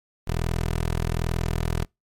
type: tone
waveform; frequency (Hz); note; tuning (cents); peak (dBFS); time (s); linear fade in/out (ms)
15% pulse; 41.2; E1; 0; -17; 0.27-1.85; 10
effects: noise-tail reverb RT60 0.2 s tail -26 dB re dry + MP3 64 kbps